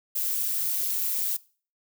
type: noise with amplitude modulation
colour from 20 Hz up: violet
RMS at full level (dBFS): -24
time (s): 0.15-1.37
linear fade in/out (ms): 10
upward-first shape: sine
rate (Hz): 192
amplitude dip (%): 75
effects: noise-tail reverb RT60 0.4 s tail -21 dB re dry